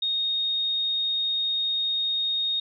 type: tone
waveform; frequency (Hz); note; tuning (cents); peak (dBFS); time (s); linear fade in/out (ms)
sine; 3715; A#7; -7; -23; 0.02-2.6; 5
effects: none